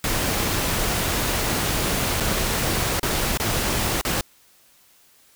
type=noise with dropouts; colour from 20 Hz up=pink; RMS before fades=-23 dBFS; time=0.04-4.21 s; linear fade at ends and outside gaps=1 ms; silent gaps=2.201-2.206 / 2.996-3.03 / 3.374-3.399 / 4.013-4.05 s; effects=white hiss -56 dBFS RMS until 5.35 s